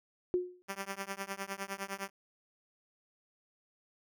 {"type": "tone with exponential decay", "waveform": "sine", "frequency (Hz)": 360.2, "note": "F#4", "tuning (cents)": -46, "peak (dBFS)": -24, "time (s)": [0.34, 0.62], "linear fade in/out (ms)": 0, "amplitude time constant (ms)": 60}
{"type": "tone with tremolo", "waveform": "5% pulse", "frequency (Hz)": 196, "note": "G3", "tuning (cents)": 0, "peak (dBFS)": -23, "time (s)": [0.68, 2.1], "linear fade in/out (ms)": 20, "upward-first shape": "triangle", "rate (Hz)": 9.8, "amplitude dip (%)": 100}
{"effects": []}